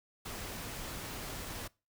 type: noise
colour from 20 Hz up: pink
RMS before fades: -42 dBFS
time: 0.25-1.68 s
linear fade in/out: 10 ms
effects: noise-tail reverb RT60 0.3 s tail -24 dB re dry